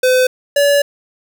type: tone pair in turn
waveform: square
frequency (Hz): 509 / 571.3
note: C5 / D5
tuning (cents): -48 / -48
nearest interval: major second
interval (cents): 200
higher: second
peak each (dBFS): -10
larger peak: neither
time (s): 0.03-0.27 / 0.56-0.82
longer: second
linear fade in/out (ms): 5
effects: none